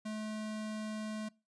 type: tone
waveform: square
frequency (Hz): 215.3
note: A3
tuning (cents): -37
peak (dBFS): -38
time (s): 0.05-1.29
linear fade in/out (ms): 10
effects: noise-tail reverb RT60 0.3 s tail -24 dB re dry + resampled to 22050 Hz